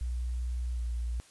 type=tone with pitch glide; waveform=sine; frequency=61 to 59.06 Hz; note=B1 to A#1; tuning=-21 to +23 cents; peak=-30 dBFS; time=0.01-1.2 s; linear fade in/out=0 ms; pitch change=-56 cents; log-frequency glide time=0.74-0.81 s; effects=white hiss -58 dBFS RMS until 1.3 s + resampled to 24000 Hz